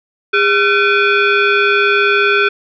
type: tone with frequency modulation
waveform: sine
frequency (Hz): 554.4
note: C#5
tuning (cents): 0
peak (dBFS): -9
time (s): 0.33-2.49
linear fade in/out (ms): 10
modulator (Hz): 961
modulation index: 2.4
effects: none